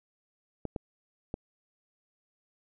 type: clicks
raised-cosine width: 2 ms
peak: -20 dBFS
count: 3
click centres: 0.653 / 0.762 / 1.341 s
effects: none